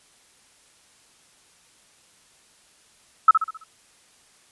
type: tone with echo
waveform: sine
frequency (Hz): 1300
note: E6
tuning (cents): -24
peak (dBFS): -7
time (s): 3.28-3.31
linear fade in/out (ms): 5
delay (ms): 66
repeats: 5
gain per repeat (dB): -7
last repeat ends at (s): 3.64
effects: white hiss -57 dBFS RMS until 4.51 s + resampled to 24000 Hz